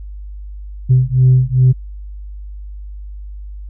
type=beating tone pair; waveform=sine; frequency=127.2 / 129.7 Hz; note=C3 / C3; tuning=-48 / -15 cents; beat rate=2.5 Hz; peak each=-10 dBFS; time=0.89-1.73 s; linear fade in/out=20 ms; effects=tanh soft clip ceiling -3 dBFS + added 50 Hz sine -27 dBFS peak until 3.69 s